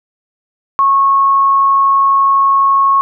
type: tone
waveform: sine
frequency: 1097 Hz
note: C#6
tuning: 18 cents flat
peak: -7 dBFS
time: 0.79-3.01 s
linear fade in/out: 0 ms
effects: none